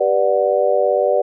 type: chord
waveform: sine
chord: G major seventh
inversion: none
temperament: just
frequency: 392 / 490 / 588 / 735 Hz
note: G4 / B4 / D5 / F#5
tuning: 0 / -14 / +2 / -12 cents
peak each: -21 / -18 / -16 / -22 dBFS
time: 0-1.22 s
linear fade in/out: 10 ms
effects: none